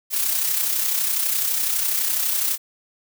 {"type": "noise with amplitude modulation", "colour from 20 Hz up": "blue", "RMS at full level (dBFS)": -20, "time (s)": [0.1, 2.58], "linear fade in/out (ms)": 50, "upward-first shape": "sine", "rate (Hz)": 32, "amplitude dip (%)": 45, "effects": []}